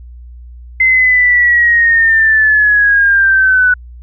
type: linear sweep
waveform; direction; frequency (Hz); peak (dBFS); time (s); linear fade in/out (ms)
sine; down; 2069 to 1480; -6; 0.8-3.74; 5
effects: added 60 Hz sine -30 dBFS peak until 4.02 s

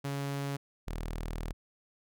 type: tone pair in turn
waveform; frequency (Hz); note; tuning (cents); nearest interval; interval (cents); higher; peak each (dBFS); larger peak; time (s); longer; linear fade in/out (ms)
sawtooth; 140.1 / 40; C#3 / D#1; +19 / +49; octave + minor seventh; 2170; first; -29 / -31; first; 0.04-0.57 / 0.87-1.53; second; 10
effects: none

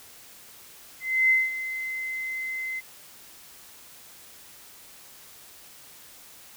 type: tone with ADSR envelope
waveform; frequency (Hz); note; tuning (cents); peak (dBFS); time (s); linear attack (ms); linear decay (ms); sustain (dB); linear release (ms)
sine; 2059; C7; -28; -16; 1-2.81; 300; 200; -13; 25
effects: white hiss -49 dBFS RMS until 6.56 s

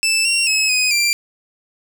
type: tone with pitch steps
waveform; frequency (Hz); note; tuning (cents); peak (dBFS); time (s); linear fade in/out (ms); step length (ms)
20% pulse; 2641 / 2745 / 2576 / 2506 / 2367; E7 / F7 / E7 / D#7 / D7; +3 / -31 / -41 / +12 / +13; -9; 0.03-1.13; 0; 220
effects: none

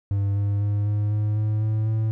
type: tone with pitch steps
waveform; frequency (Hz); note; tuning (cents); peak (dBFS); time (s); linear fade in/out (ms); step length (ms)
triangle; 99.9 / 101.29 / 102.71 / 104.14 / 105.6 / 107.07 / 108.56 / 110.08; G2 / G#2 / G#2 / G#2 / G#2 / A2 / A2 / A2; +33 / -43 / -19 / +5 / +29 / -47 / -23 / +1; -18; 0.11-2.11; 0; 250
effects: none

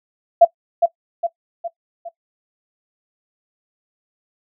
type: tone with echo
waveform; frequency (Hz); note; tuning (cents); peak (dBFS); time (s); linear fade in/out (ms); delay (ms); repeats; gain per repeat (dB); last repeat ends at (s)
sine; 680; F5; -46; -4; 0.41-0.45; 10; 410; 4; -6; 2.09
effects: noise-tail reverb RT60 0.1 s tail -17 dB re dry

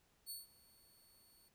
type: tone with ADSR envelope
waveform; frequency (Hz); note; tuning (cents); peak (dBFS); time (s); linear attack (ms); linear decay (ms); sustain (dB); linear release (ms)
10% pulse; 4435; C#8; 0; -37; 0.26-1.49; 42; 160; -23; 14
effects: pink hiss -75 dBFS RMS until 1.54 s

